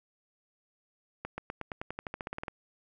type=accelerating click train; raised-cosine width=0.5 ms; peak=-21 dBFS; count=16; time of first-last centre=1.25-2.482 s; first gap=130 ms; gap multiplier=0.93; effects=none